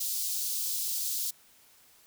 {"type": "high-pass noise", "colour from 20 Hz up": "white", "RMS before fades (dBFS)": -32, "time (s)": [0, 1.31], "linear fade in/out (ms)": 10, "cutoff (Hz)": 4000, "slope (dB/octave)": 24, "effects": ["white hiss -60 dBFS RMS until 2.06 s"]}